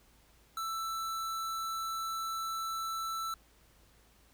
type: tone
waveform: square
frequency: 1325 Hz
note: E6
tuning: 9 cents sharp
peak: -35 dBFS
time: 0.57-3.34 s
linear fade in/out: 2 ms
effects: added 55 Hz sine -65 dBFS peak until 4.33 s + pink hiss -65 dBFS RMS until 4.33 s